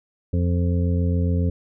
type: harmonic tone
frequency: 87.31 Hz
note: F2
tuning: in tune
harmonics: 1 / 2 / 3 / 5 / 6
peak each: -19 / -25 / -29 / -33 / -35 dBFS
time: 0.33-1.5 s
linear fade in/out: 5 ms
effects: none